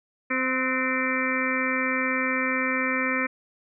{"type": "harmonic tone with a mistuned harmonic", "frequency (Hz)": 259.4, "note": "C4", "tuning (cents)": -15, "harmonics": [1, 2, 4, 5, 6, 7, 8, 9], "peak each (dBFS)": [-29, -32, -35, -32, -36, -29, -32, -29], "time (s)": [0.3, 3.27], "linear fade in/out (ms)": 10, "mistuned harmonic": 6, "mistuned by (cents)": -49, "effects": []}